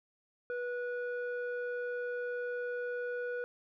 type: tone with low-pass filter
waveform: square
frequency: 488.4 Hz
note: B4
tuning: 19 cents flat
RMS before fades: -37 dBFS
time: 0.5-3.44 s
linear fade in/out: 0 ms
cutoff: 1200 Hz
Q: 5.4
effects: none

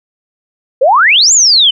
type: exponential two-way sweep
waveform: sine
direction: up then down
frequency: 486.3 to 7459 to 2956 Hz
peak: -4 dBFS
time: 0.81-1.71 s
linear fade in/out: 10 ms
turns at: 1.33 s
effects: none

